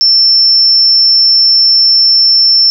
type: tone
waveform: sine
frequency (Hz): 5370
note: E8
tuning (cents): +31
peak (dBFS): -4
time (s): 0.01-2.7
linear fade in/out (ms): 0
effects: none

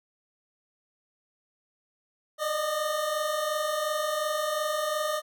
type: tone pair together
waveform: 25% pulse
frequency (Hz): 591 / 613.8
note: D5 / D#5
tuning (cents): +11 / -24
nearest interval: minor second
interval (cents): 65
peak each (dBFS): -30 / -24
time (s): 2.38-5.22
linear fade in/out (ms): 50
effects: none

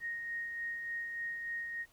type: tone with tremolo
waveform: sine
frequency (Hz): 1864.7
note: A#6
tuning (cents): 0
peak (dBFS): -35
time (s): 0-1.86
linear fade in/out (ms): 50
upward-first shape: sine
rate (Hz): 3.4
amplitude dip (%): 35
effects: pink hiss -66 dBFS RMS until 1.92 s

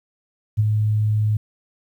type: tone with ADSR envelope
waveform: sine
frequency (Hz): 106.9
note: A2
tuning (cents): -49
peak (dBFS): -12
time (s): 0.57-1.37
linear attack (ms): 25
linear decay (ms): 27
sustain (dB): -4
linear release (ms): 4
effects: 9-bit

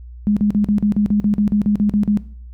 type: tone bursts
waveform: sine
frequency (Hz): 207.7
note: G#3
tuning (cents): 0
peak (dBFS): -12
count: 14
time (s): 0.27-2.173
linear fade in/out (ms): 0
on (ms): 96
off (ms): 43
effects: noise-tail reverb RT60 0.5 s tail -18 dB re dry + added 60 Hz sine -33 dBFS peak until 2.53 s

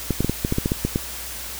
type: clicks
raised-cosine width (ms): 3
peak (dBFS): -7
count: 11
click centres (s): 0.107 / 0.206 / 0.246 / 0.296 / 0.449 / 0.524 / 0.584 / 0.659 / 0.719 / 0.85 / 0.959
effects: added 60 Hz sine -40 dBFS peak until 1.59 s + white hiss -33 dBFS RMS until 1.59 s

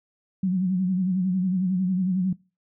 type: tone with vibrato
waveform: sine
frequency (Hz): 185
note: F#3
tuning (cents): 0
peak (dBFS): -20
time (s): 0.43-2.33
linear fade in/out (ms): 5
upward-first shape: sine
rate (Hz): 11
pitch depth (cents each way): 63
effects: noise-tail reverb RT60 0.3 s tail -23 dB re dry

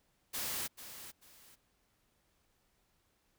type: noise with echo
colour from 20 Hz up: white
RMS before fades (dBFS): -38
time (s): 0.33-0.68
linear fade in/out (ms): 20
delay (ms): 440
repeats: 2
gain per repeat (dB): -11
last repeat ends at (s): 1.56
effects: pink hiss -75 dBFS RMS until 3.38 s

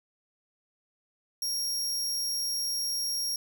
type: tone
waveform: sawtooth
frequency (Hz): 5588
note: F8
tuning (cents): 0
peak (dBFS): -26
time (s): 1.42-3.36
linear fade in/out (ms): 2
effects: none

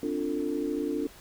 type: chord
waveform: sine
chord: D minor seventh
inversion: third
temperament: equal with one note detuned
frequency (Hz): 261.6 / 293.7 / 349.2 / 447.9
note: C4 / D4 / F4 / A4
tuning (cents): 0 / 0 / 0 / +31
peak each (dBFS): -36 / -30 / -34 / -34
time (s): 0.03-1.07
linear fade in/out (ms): 2
effects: pink hiss -51 dBFS RMS until 1.2 s

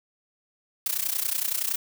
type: noise with amplitude modulation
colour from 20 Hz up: blue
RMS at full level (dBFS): -24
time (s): 0.86-1.76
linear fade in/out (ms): 2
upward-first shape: sine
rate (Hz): 30.7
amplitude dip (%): 85
effects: none

